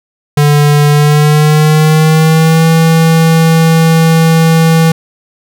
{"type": "tone with pitch glide", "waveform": "square", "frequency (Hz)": [146.83, 162.92], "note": ["D3", "E3"], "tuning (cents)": [0, -20], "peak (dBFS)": -5, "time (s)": [0.37, 4.92], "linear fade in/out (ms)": 5, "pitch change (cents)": 180, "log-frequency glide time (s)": [0.9, 2.67], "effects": []}